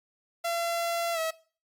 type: tone with pitch glide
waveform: sawtooth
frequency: 680 to 645.6 Hz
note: F5 to E5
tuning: -46 to -36 cents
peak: -24 dBFS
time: 0.44-1.31 s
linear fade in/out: 10 ms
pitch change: -90 cents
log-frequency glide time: 1.13-1.19 s
effects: noise-tail reverb RT60 0.4 s tail -20 dB re dry + Opus 48 kbps